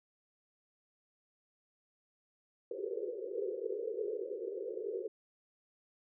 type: band-pass noise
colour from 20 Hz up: pink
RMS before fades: -39 dBFS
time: 2.71-5.08 s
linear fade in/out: 5 ms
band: 370 to 510 Hz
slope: 96 dB/octave
effects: none